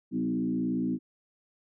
sine tone with frequency modulation, 252 Hz, B3, 35 cents sharp, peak -26 dBFS, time 0.11-0.99 s, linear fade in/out 50 ms, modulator 57.3 Hz, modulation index 1.2, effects none

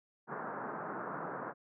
white band-pass noise, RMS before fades -41 dBFS, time 0.27-1.54 s, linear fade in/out 50 ms, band 130 to 1500 Hz, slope 48 dB/octave, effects none

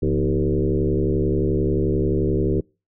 sine tone with frequency modulation, 241.1 Hz, B3, 41 cents flat, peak -17 dBFS, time 0.02-2.61 s, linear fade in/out 10 ms, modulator 71.4 Hz, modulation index 2.9, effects noise-tail reverb RT60 0.3 s tail -26 dB re dry

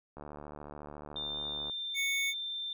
click train, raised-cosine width 1 ms, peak -31 dBFS, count 114, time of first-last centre 0.17-1.697 s, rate 74 Hz
sine tone with pitch glide, 3602 to 3575 Hz, A7 to A7, +40 to +27 cents, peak -35 dBFS, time 1.16-2.73 s, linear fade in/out 2 ms, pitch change -13 cents, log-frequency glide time 1.59-1.94 s
square tone, 2217 Hz, C#7, in tune, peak -31 dBFS, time 1.94-2.34 s, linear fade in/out 50 ms
effects none

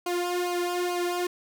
sawtooth tone with flanger, 353.9 Hz, F4, 23 cents sharp, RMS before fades -28 dBFS, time 0.06-1.27 s, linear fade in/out 5 ms, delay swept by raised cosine 0.54 to 2.34 ms, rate 2.3 Hz, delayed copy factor -0.8, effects none

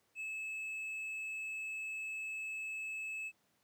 sine tone with hard clipping, 2600 Hz, E7, 24 cents flat, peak -40 dBFS, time 0.15-3.32 s, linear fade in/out 50 ms, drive 3 dB, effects pink hiss -75 dBFS RMS until 3.63 s + high-pass 150 Hz 12 dB/octave

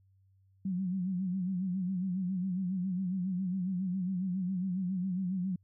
sine tone with vibrato, 185 Hz, F#3, in tune, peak -30 dBFS, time 0.65-5.56 s, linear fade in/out 5 ms, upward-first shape sine, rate 7.3 Hz, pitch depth 84 cents each way, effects added 96 Hz sine -63 dBFS peak until 5.63 s

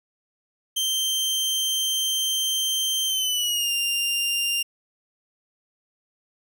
sawtooth tone with pitch glide, 3136 to 2794 Hz, G7 to F7, 0 to 0 cents, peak -19 dBFS, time 0.76-4.63 s, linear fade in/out 10 ms, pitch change -200 cents, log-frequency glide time 3.06-3.72 s, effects none

